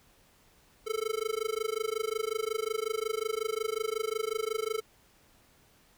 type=tone with amplitude modulation; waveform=square; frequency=440 Hz; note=A4; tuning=in tune; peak=-27 dBFS; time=0.86-4.81 s; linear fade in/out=20 ms; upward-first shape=sine; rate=25.5 Hz; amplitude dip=100%; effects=pink hiss -63 dBFS RMS until 5.97 s